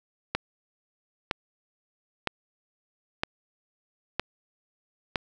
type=click train; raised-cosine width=0.3 ms; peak=-9 dBFS; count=6; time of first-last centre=0.35-5.158 s; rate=1.04 Hz; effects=none